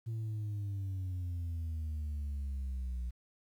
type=exponential sweep; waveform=sine; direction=down; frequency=114.4 to 60 Hz; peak=-32 dBFS; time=0.06-3.11 s; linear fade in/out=20 ms; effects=tanh soft clip ceiling -34 dBFS + 11-bit